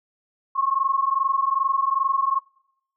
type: tone pair together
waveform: sine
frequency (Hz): 1071.5 / 1094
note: C6 / C#6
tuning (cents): +41 / -23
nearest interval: unison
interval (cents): 36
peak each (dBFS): -22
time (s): 0.55-2.4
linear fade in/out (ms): 20
effects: noise-tail reverb RT60 0.9 s tail -26 dB re dry

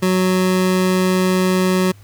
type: tone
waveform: 25% pulse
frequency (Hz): 185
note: F#3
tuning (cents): 0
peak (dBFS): -10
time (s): 0.02-1.92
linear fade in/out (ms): 10
effects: added 102 Hz sine -41 dBFS peak until 2.03 s + pink hiss -51 dBFS RMS until 2.03 s

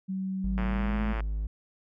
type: tone with pitch glide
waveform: sine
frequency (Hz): 190 to 210.8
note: F#3 to G#3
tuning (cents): +46 to +26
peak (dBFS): -29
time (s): 0.08-1.14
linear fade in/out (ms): 20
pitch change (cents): +180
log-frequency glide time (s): 0.63-1
type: tone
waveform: triangle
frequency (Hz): 52.3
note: G#1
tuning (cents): +13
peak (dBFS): -26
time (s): 0.44-1.47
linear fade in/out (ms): 5
type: click train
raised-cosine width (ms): 0.5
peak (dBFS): -21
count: 71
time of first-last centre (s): 0.58-1.205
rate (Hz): 112
effects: none

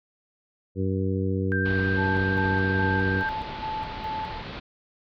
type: harmonic tone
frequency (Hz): 95.4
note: G2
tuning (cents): -47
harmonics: 1 / 2 / 3 / 4 / 5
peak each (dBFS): -26 / -29 / -31 / -32 / -33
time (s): 0.75-3.24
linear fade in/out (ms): 50
type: tone with vibrato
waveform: sine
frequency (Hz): 1575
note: G6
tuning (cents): +8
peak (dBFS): -26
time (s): 1.52-3.29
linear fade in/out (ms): 0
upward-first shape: sine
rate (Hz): 10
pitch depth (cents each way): 9
type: low-pass noise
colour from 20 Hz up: pink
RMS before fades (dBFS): -37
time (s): 1.65-4.6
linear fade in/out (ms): 10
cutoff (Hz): 4400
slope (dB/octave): 48
type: tone with tremolo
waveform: sine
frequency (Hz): 873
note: A5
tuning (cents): -14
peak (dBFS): -28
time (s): 1.96-4.44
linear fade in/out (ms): 50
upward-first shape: square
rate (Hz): 2.4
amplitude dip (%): 60
effects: none

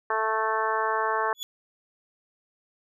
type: harmonic tone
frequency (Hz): 220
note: A3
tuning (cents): 0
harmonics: 2 / 3 / 4 / 5 / 6 / 7 / 8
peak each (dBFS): -31 / -33 / -29 / -28 / -34 / -33 / -34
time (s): 0.1-1.33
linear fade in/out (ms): 2
type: tone with exponential growth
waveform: 35% pulse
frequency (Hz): 3420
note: A7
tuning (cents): -50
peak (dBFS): -25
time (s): 1.35-1.43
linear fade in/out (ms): 0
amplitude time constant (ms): 17
effects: none

